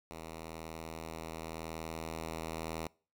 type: tone with level ramp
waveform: 5% pulse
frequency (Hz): 80.9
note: E2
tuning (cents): -32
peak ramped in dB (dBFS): -33 to -26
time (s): 0.11-2.87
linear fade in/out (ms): 0
effects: noise-tail reverb RT60 0.4 s tail -25 dB re dry